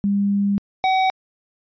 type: tone pair in turn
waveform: sine / square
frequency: 200.8 / 756.6 Hz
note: G3 / F#5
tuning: +42 / +38 cents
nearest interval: octave + major seventh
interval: 2296 cents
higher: second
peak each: -16 dBFS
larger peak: neither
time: 0.04-0.58 / 0.84-1.1 s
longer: first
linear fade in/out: 0 ms
effects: resampled to 11025 Hz